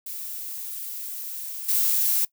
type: noise with level steps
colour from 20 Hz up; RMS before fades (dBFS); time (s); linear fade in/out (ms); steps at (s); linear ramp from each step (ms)
violet; -34 / -22; 0.06-2.25; 5; 1.68; 10
effects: noise-tail reverb RT60 0.1 s tail -21 dB re dry